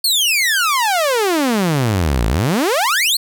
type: exponential two-way sweep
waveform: sawtooth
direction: down then up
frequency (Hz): 4503 to 52 to 4503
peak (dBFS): -10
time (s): 0.04-3.17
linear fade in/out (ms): 5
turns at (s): 2.27
effects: 8-bit